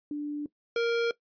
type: tone pair in turn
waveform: sine / square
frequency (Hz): 294.1 / 466.9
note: D4 / A#4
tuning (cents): +3 / +3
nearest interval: minor sixth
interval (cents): 800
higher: second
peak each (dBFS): -30 / -25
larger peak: second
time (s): 0.11-0.46 / 0.76-1.11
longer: neither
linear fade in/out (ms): 2
effects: noise-tail reverb RT60 0.1 s tail -18 dB re dry + resampled to 11025 Hz